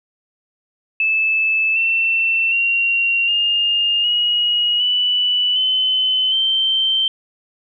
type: tone with pitch steps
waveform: sine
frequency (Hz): 2621 / 2687 / 2754 / 2824 / 2895 / 2968 / 3042 / 3119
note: E7 / E7 / F7 / F7 / F#7 / F#7 / F#7 / G7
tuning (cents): -11 / +33 / -25 / +19 / -38 / +5 / +47 / -9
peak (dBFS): -14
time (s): 1-7.08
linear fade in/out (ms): 2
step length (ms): 760
effects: none